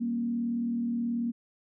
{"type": "tone with frequency modulation", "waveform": "sine", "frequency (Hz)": 235.6, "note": "A#3", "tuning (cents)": 19, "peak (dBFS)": -27, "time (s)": [0, 1.32], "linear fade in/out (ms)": 20, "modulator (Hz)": 38.6, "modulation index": 0.42, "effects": []}